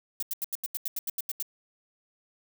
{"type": "noise bursts", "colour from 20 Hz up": "violet", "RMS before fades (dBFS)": -31, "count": 12, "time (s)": [0.2, 1.425], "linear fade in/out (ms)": 2, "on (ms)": 26, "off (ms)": 83, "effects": []}